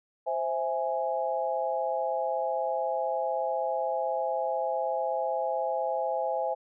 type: chord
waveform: sine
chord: C augmented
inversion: none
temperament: equal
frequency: 523.3 / 659.3 / 830.6 Hz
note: C5 / E5 / G#5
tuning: 0 / 0 / 0 cents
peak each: -31 dBFS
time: 0.26-6.55 s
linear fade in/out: 20 ms
effects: none